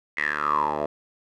10% pulse tone with band-pass filter sweep, 74.5 Hz, D2, 25 cents sharp, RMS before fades -25 dBFS, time 0.17-0.86 s, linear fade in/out 5 ms, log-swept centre 2100 to 640 Hz, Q 10, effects none

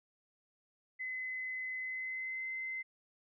sine tone with pitch glide, 2032 to 2062 Hz, B6 to C7, +49 to -26 cents, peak -37 dBFS, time 0.99-2.83 s, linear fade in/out 20 ms, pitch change +25 cents, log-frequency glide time 1.8-2.48 s, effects none

